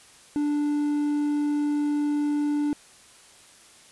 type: tone with quantisation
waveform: triangle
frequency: 293.7 Hz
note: D4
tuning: in tune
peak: -20 dBFS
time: 0.36-2.73 s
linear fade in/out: 0 ms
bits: 8
effects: white hiss -52 dBFS RMS until 3.91 s + resampled to 24000 Hz